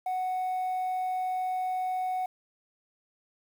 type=tone; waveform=sine; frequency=741 Hz; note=F#5; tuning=2 cents sharp; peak=-25 dBFS; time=0.06-2.26 s; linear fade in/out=5 ms; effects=tanh soft clip ceiling -27 dBFS + 9-bit